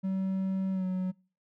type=tone with pitch glide; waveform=triangle; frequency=190.7 to 185.16 Hz; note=G3 to F#3; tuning=-47 to +2 cents; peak=-26 dBFS; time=0.03-1.12 s; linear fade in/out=20 ms; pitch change=-51 cents; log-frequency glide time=0.72-0.85 s; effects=noise-tail reverb RT60 0.4 s tail -26 dB re dry